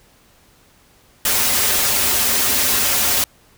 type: noise with comb filter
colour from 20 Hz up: white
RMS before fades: -17 dBFS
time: 1.25-3.24 s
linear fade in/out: 2 ms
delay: 6.1 ms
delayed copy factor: -0.9
effects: pink hiss -53 dBFS RMS until 3.57 s